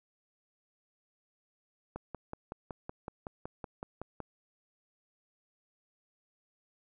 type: click train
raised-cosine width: 1 ms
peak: -25 dBFS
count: 13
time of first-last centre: 1.96-4.203 s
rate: 5.35 Hz
effects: none